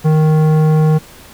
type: tone with tanh clipping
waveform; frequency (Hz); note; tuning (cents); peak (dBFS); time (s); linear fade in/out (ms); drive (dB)
triangle; 155.56; D#3; 0; -10; 0.04-0.99; 20; 18
effects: pink hiss -39 dBFS RMS until 1.33 s